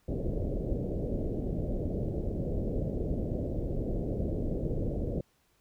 pink low-pass noise, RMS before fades -32 dBFS, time 0.08-5.21 s, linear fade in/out 5 ms, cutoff 590 Hz, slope 48 dB/octave, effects pink hiss -70 dBFS RMS until 5.6 s

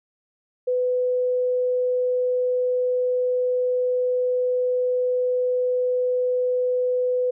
sine tone, 500 Hz, B4, 21 cents sharp, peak -19 dBFS, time 0.67-7.31 s, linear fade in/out 10 ms, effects none

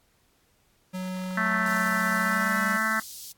square tone with pitch glide, 185 to 195.66 Hz, F#3 to G3, 0 to -3 cents, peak -31 dBFS, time 0.93-2.78 s, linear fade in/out 20 ms, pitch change +97 cents, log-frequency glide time 2.18-2.58 s
harmonic tone, 220 Hz, A3, in tune, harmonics 1 / 3 / 4 / 5 / 6 / 7 / 8 / 9, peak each -33 / -38 / -39 / -33 / -29 / -29 / -30 / -31 dBFS, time 1.37-3 s, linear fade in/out 5 ms
pink high-pass noise, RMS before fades -42 dBFS, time 1.66-3.32 s, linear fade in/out 2 ms, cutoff 4300 Hz, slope 24 dB/octave
effects pink hiss -66 dBFS RMS until 3.37 s + AAC 64 kbps

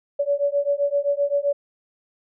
sine beating tone pair, 566 / 573.7 Hz, C#5 / D5, +36 / -41 cents, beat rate 7.7 Hz, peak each -22 dBFS, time 0.19-1.53 s, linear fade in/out 10 ms, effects none

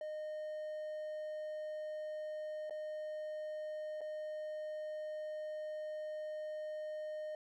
triangle tone with dropouts, 614 Hz, D#5, 23 cents flat, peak -38 dBFS, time 0.01-7.35 s, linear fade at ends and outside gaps 2 ms, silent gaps 2.697-2.707 / 4.008-4.014 s, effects none

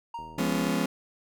triangle tone with exponential decay, 932.3 Hz, A#5, in tune, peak -30 dBFS, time 0.14-0.7 s, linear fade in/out 5 ms, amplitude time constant 120 ms
click train, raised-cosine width 2 ms, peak -35 dBFS, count 41, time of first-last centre 0.19-0.693 s, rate 79.5 Hz
35% pulse chord, C# dominant seventh, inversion first, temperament just, 173.24 / 207.9 / 249.5 / 277.2 Hz, E#3 / G#3 / B3 / C#4, -14 / +2 / +18 / 0 cents, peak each -29 dBFS, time 0.38-0.86 s, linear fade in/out 5 ms
effects none

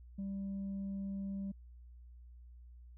sine tone, 196 Hz, G3, in tune, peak -35 dBFS, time 0.18-1.52 s, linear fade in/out 10 ms, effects tanh soft clip ceiling -36 dBFS + added 60 Hz sine -52 dBFS peak until 2.97 s

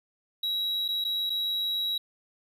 triangle tone with dropouts, 3871 Hz, B7, 35 cents flat, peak -25 dBFS, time 0.43-1.98 s, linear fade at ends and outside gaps 5 ms, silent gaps 0.881-0.886 / 1.042-1.048 / 1.297-1.301 s, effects none

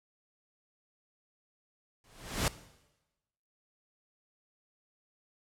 pink noise with exponential growth, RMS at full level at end -26 dBFS, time 2.04-2.48 s, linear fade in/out 1 ms, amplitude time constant 95 ms, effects noise-tail reverb RT60 1.0 s tail -17 dB re dry + low-pass 11000 Hz 12 dB/octave

